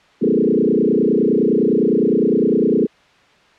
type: tone with frequency modulation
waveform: sine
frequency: 328.6 Hz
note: E4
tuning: 5 cents flat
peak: -12 dBFS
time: 0.21-2.87 s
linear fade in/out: 20 ms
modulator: 29.8 Hz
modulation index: 4.3
effects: white hiss -51 dBFS RMS until 3.58 s + low-pass 3000 Hz 12 dB/octave